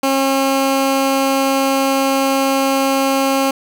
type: tone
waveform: 15% pulse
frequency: 270.6 Hz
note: C#4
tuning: 42 cents flat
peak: -7 dBFS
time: 0.03-3.51 s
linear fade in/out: 5 ms
effects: none